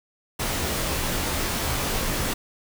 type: noise with comb filter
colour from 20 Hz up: pink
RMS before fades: -26 dBFS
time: 0.39-2.34 s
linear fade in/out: 10 ms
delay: 20 ms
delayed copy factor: -0.75
effects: none